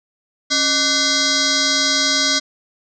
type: tone with frequency modulation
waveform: sine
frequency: 274.1 Hz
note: C#4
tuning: 19 cents flat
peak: -14 dBFS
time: 0.5-2.4 s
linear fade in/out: 20 ms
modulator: 890 Hz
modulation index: 6.4
effects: none